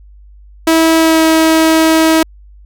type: tone with pitch glide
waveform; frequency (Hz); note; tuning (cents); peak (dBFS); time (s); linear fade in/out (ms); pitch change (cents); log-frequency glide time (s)
sawtooth; 324.6 to 320.9; E4 to E4; -27 to -46; -3; 0.67-2.23; 5; -19; 0.98-1.22
effects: added 50 Hz sine -36 dBFS peak until 2.65 s